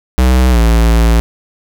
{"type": "tone with pitch glide", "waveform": "square", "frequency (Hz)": [63.4, 56.81], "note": ["B1", "A#1"], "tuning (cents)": [46, -44], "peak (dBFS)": -7, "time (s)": [0.18, 1.2], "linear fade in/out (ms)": 0, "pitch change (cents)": -190, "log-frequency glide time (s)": [0.5, 0.59], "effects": []}